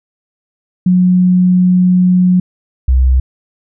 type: tone pair in turn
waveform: sine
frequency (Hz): 181.6 / 64.21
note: F#3 / C2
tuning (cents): -32 / -32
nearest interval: octave + tritone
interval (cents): 1800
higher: first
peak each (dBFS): -6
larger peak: neither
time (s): 0.86-2.4 / 2.88-3.2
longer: first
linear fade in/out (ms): 5
effects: none